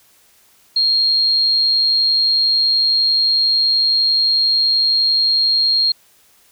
sine tone, 4237 Hz, C8, 21 cents sharp, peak -12 dBFS, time 0.76-5.92 s, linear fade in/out 5 ms, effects white hiss -53 dBFS RMS until 6.51 s

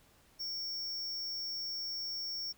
square tone, 5480 Hz, F8, 34 cents flat, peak -37 dBFS, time 0.39-2.53 s, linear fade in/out 20 ms, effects pink hiss -65 dBFS RMS until 2.57 s

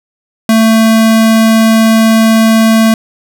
square tone, 223 Hz, A3, 23 cents sharp, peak -5 dBFS, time 0.49-2.94 s, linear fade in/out 2 ms, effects none

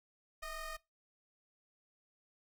20% pulse ring-modulated tone, 622.3 Hz, D#5, in tune, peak -34 dBFS, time 0.42-0.77 s, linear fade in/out 10 ms, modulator 600 Hz, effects noise-tail reverb RT60 0.2 s tail -20 dB re dry

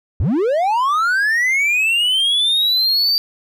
triangle linear sweep, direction up, 60.6 to 4674 Hz, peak -12 dBFS, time 0.2-3.18 s, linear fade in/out 0 ms, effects none

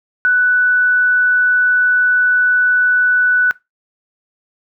sine tone, 1487 Hz, F#6, 8 cents sharp, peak -9 dBFS, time 0.25-3.51 s, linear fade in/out 0 ms, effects noise-tail reverb RT60 0.2 s tail -21 dB re dry

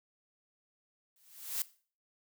blue noise with exponential growth, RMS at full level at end -31 dBFS, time 1.16-1.62 s, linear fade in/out 2 ms, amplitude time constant 100 ms, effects noise-tail reverb RT60 0.4 s tail -18 dB re dry

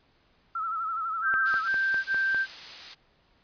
sine tone with vibrato, 1318.5 Hz, E6, in tune, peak -28 dBFS, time 0.55-1.68 s, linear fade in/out 5 ms, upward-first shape sine, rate 12 Hz, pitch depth 65 cents each way
sine tone bursts, 1568 Hz, G6, in tune, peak -23 dBFS, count 3, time 1.22-2.466 s, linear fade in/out 50 ms, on 400 ms, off 23 ms
click train, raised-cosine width 0.5 ms, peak -22 dBFS, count 6, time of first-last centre 1.34-2.346 s, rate 4.97 Hz
blue noise, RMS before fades -35 dBFS, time 1.45-2.95 s, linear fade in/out 20 ms
effects pink hiss -65 dBFS RMS until 3.43 s + resampled to 11025 Hz

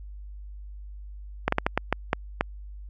slowing click train, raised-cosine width 0.5 ms, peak -6 dBFS, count 8, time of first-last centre 1.48-2.41 s, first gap 44 ms, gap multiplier 1.36, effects added 50 Hz sine -38 dBFS peak until 2.89 s + AAC 64 kbps

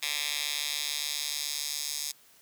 10% pulse tone with high-pass filter sweep, 147 Hz, D3, 2 cents sharp, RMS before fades -33 dBFS, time 0.02-2.12 s, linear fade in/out 10 ms, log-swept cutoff 2900 to 5500 Hz, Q 1.4, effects white hiss -59 dBFS RMS until 2.41 s + high-pass 60 Hz 12 dB/octave

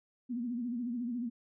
sine tone with vibrato, 240.7 Hz, B3, 44 cents flat, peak -33 dBFS, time 0.29-1.3 s, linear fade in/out 20 ms, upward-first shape sine, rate 14 Hz, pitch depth 91 cents each way, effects none

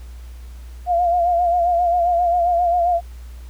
sine tone with vibrato, 698 Hz, F5, 1 cent flat, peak -14 dBFS, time 0.86-3.01 s, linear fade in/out 50 ms, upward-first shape sine, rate 7.5 Hz, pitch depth 52 cents each way, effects added 60 Hz sine -33 dBFS peak until 3.49 s + pink hiss -51 dBFS RMS until 3.49 s

